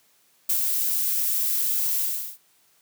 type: noise with ADSR envelope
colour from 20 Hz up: violet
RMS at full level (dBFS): -21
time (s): 0.49-2.38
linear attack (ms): 8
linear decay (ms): 69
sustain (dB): -3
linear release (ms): 380
effects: white hiss -62 dBFS RMS until 2.81 s + high-pass 100 Hz 12 dB/octave